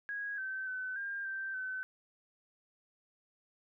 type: tone with pitch steps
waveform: sine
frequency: 1650 / 1543 / 1515 / 1603 / 1564 / 1521 Hz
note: G#6 / G6 / F#6 / G6 / G6 / F#6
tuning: -12 / -28 / +40 / +38 / -4 / +47 cents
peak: -36 dBFS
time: 0.09-1.83 s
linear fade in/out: 0 ms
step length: 290 ms
effects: none